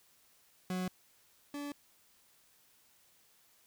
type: tone pair in turn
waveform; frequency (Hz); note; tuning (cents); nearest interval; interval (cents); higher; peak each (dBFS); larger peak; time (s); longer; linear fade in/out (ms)
40% pulse; 183.7 / 287.8; F#3 / D4; -12 / -35; minor sixth; 777; second; -33 / -38; first; 0.7-0.88 / 1.54-1.72; neither; 2
effects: white hiss -67 dBFS RMS until 3.66 s